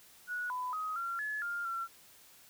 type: tone with pitch steps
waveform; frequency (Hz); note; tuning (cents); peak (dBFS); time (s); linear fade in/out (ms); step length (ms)
sine; 1464 / 1001 / 1260 / 1374 / 1710 / 1403 / 1358; F#6 / B5 / D#6 / F6 / A6 / F6 / F6; -19 / +23 / +21 / -29 / -50 / +8 / -49; -34; 0.27-1.88; 50; 230
effects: white hiss -59 dBFS RMS until 2.49 s